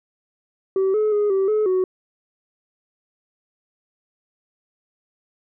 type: tone with pitch steps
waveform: sine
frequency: 383.6 / 428.1 / 415.2 / 386.2 / 428.2 / 371.7 Hz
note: G4 / A4 / G#4 / G4 / A4 / F#4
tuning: -37 / -47 / 0 / -26 / -47 / +8 cents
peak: -14 dBFS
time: 0.76-1.84 s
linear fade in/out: 2 ms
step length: 180 ms
effects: tanh soft clip ceiling -15 dBFS